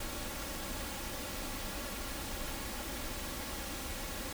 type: noise with comb filter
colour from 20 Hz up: pink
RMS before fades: -40 dBFS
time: 0-4.33 s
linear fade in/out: 5 ms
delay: 3.6 ms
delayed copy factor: +0.5
effects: none